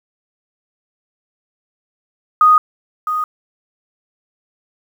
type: tone with echo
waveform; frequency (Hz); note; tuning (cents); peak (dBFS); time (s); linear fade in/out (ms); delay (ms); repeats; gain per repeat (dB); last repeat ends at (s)
sine; 1242; D#6; -3; -6; 2.41-2.58; 2; 660; 1; -10; 3.24
effects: 7-bit